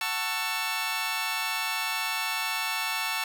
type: chord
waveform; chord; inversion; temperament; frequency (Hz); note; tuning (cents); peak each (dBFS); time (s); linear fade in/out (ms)
15% pulse; F# minor seventh; none; just; 740 / 888 / 1110 / 1332; F#5 / A5 / C#6 / E6; 0 / +16 / +2 / +18; -31 / -26 / -29 / -28; 0.01-3.24; 2
effects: none